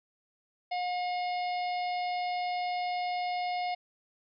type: harmonic tone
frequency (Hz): 718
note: F5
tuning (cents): +48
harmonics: 1 / 3 / 4 / 5 / 6 / 7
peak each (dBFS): -30 / -40 / -47 / -49 / -47 / -48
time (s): 0.71-3.75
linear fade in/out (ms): 10
effects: none